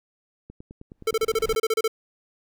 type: click train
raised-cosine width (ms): 3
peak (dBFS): -28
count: 11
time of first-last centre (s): 0.5-1.547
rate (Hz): 9.55
type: noise with exponential growth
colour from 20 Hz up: brown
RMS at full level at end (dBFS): -33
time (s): 0.9-1.55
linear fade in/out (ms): 0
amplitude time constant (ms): 140
type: tone bursts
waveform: square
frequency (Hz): 444.4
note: A4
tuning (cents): +17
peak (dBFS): -20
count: 12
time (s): 1.07-1.879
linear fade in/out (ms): 5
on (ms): 39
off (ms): 31
effects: none